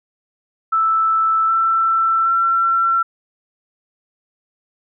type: tone with pitch steps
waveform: sine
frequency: 1318.5 / 1335.4 / 1352.4 Hz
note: E6 / E6 / E6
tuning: 0 / +22 / +44 cents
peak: -13 dBFS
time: 0.72-3.03 s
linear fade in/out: 10 ms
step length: 770 ms
effects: none